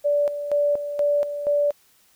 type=tone with tremolo; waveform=sine; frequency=581 Hz; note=D5; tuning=19 cents flat; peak=-17 dBFS; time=0.04-1.72 s; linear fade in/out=20 ms; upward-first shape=square; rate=2.1 Hz; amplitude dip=65%; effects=white hiss -59 dBFS RMS until 2.15 s

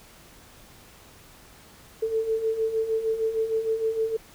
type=beating tone pair; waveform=sine; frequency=440 / 446.5 Hz; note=A4 / A4; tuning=0 / +25 cents; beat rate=6.5 Hz; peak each=-30 / -24 dBFS; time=2.02-4.17 s; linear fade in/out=10 ms; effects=pink hiss -51 dBFS RMS until 4.34 s

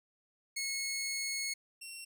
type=tone pair in turn; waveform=15% pulse; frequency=2183 / 2727 Hz; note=C#7 / F7; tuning=-27 / -42 cents; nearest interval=major third; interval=385 cents; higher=second; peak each=-28 / -37 dBFS; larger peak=first; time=0.56-1.54 / 1.81-2.05 s; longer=first; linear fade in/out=10 ms; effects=none

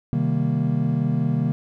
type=chord; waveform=triangle; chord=C minor seventh; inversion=none; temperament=equal; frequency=130.81 / 155.56 / 196 / 233.1 Hz; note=C3 / Eb3 / G3 / Bb3; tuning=0 / 0 / 0 / 0 cents; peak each=-22 / -21 / -27 / -23 dBFS; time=0.13-1.52 s; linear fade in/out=0 ms; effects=none

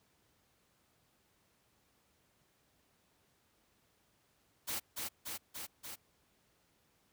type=noise with echo; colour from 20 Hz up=white; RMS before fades=-38 dBFS; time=4.67-4.8 s; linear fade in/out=20 ms; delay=290 ms; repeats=4; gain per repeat=-2 dB; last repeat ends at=5.96 s; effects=pink hiss -73 dBFS RMS until 7.12 s + high-pass 60 Hz 12 dB/octave

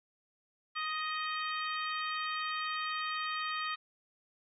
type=harmonic tone; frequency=624 Hz; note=D#5; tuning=5 cents sharp; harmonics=2 / 3 / 4 / 5 / 6 / 7; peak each=-36 / -40 / -42 / -44 / -46 / -47 dBFS; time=0.75-3.76 s; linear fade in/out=20 ms; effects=none

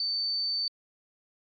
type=tone; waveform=sine; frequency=4551 Hz; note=C#8; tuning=45 cents sharp; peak=-27 dBFS; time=0-0.68 s; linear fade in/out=2 ms; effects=AAC 64 kbps

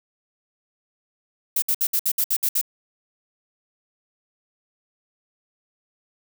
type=noise bursts; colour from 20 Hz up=violet; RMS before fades=-21 dBFS; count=9; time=1.56-2.614 s; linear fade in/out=5 ms; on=62 ms; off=62 ms; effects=none

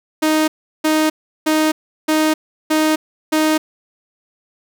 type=tone bursts; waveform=sawtooth; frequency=311.1 Hz; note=D#4; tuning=in tune; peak=-9 dBFS; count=6; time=0.22-3.58 s; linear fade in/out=10 ms; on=260 ms; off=360 ms; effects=none

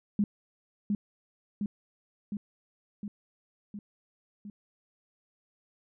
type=tone with echo; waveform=sine; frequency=205.4 Hz; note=G#3; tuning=19 cents flat; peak=-22 dBFS; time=0.19-0.24 s; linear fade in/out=2 ms; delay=710 ms; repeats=6; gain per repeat=-3 dB; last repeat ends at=4.5 s; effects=none

